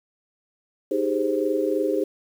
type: chord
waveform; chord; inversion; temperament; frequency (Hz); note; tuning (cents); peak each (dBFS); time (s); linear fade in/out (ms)
sine; Ab major seventh; second; equal; 311.1 / 392 / 415.3 / 523.3; Eb4 / G4 / Ab4 / C5; 0 / 0 / 0 / 0; -26; 0.91-2.04; 5
effects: 8-bit